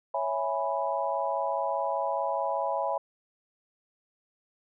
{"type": "chord", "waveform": "sine", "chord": "C# minor seventh", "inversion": "none", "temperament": "equal", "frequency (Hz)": [554.4, 659.3, 830.6, 987.8], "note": ["C#5", "E5", "G#5", "B5"], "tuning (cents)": [0, 0, 0, 0], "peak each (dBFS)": -32, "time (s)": [0.14, 2.98], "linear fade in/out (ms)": 5, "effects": []}